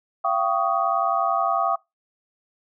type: tone cluster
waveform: sine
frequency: 682 / 773 / 1123 / 1242 Hz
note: F5 / G5 / C#6 / D#6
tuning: -41 / -24 / +22 / -3 cents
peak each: -25 dBFS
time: 0.24-1.76 s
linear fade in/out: 10 ms
effects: noise-tail reverb RT60 0.2 s tail -22 dB re dry